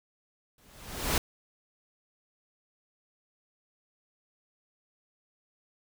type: noise with exponential growth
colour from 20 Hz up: pink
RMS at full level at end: -24 dBFS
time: 0.58-1.18 s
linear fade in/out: 2 ms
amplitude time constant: 130 ms
effects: none